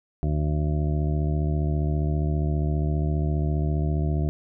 harmonic tone, 74.9 Hz, D2, 35 cents sharp, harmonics 1 / 2 / 3 / 4 / 5 / 7 / 8 / 9, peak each -24 / -25 / -36 / -34 / -36 / -46 / -46 / -38 dBFS, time 0.23-4.29 s, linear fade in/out 0 ms, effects none

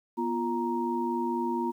sine tone cluster, 242.6 / 346.8 / 935 Hz, B3 / F4 / A#5, -31 / -12 / +5 cents, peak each -31 dBFS, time 0.17-1.72 s, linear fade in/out 20 ms, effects 10-bit

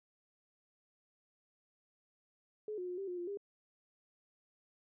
sine tone with pitch steps, 425.8 / 361.6 / 358.5 / 390.9 / 357.5 / 349.3 / 402.5 Hz, G#4 / F#4 / F4 / G4 / F4 / F4 / G4, +43 / -40 / +45 / -5 / +41 / 0 / +46 cents, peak -38 dBFS, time 2.68-3.373 s, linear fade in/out 2 ms, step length 99 ms, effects none

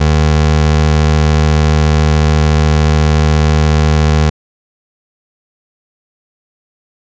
25% pulse tone with vibrato, 76.7 Hz, D#2, 24 cents flat, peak -4 dBFS, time 0-4.3 s, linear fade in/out 10 ms, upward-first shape sine, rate 14 Hz, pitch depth 11 cents each way, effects resampled to 16000 Hz

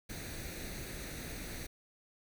pink noise with comb filter, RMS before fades -43 dBFS, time 0.09-1.67 s, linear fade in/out 10 ms, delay 0.48 ms, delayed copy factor +0.6, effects none

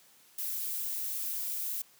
violet noise, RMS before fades -35 dBFS, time 0.38-1.82 s, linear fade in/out 5 ms, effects white hiss -61 dBFS RMS until 1.99 s + high-pass 100 Hz 12 dB/octave

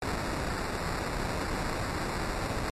pink noise with sample-and-hold, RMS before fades -32 dBFS, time 0.02-2.7 s, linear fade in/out 2 ms, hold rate 3150 Hz, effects low-pass 10000 Hz 12 dB/octave + MP3 64 kbps

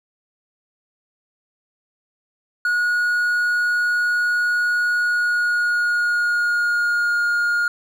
triangle tone with pitch glide, 1450 to 1422.6 Hz, F#6 to F6, -35 to +32 cents, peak -15 dBFS, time 2.65-7.68 s, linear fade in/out 2 ms, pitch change -33 cents, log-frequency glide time 4.97-7.21 s, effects none

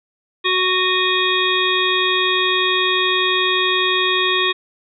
harmonic tone with a mistuned harmonic, 370 Hz, F#4, in tune, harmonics 1 / 3 / 5 / 7 / 9 / 10, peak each -22 / -22 / -22 / -22 / -22 / -22 dBFS, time 0.44-4.53 s, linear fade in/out 20 ms, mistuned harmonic 7, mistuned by -74 cents, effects none

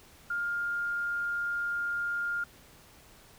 sine tone, 1408 Hz, F6, 14 cents sharp, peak -29 dBFS, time 0.3-2.44 s, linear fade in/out 5 ms, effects pink hiss -56 dBFS RMS until 3.38 s

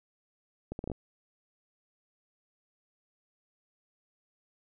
accelerating click train, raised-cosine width 2 ms, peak -23 dBFS, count 6, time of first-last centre 0.72-0.917 s, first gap 71 ms, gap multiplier 0.7, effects none

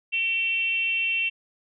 sine tone with frequency modulation, 2707 Hz, E7, 45 cents sharp, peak -22 dBFS, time 0.12-1.3 s, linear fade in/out 20 ms, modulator 421 Hz, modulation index 0.49, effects none

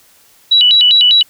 sine tone with vibrato, 3400 Hz, G#7, 40 cents sharp, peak -5 dBFS, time 0.51-1.23 s, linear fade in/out 10 ms, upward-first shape square, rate 5 Hz, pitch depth 240 cents each way, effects white hiss -48 dBFS RMS until 1.29 s

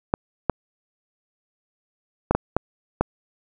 clicks, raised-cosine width 1 ms, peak -4 dBFS, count 6, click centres 0.139 / 0.497 / 2.31 / 2.35 / 2.566 / 3.01 s, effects none

